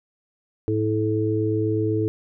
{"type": "harmonic tone", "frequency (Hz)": 108.1, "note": "A2", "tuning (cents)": -30, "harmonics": [1, 3, 4], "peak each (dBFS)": [-24, -24, -24], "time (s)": [0.68, 2.08], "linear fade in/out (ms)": 0, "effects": []}